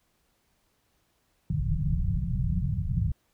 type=low-pass noise; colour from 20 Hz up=white; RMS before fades=-27 dBFS; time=1.5-3.12 s; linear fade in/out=2 ms; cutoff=180 Hz; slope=96 dB/octave; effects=pink hiss -71 dBFS RMS until 3.33 s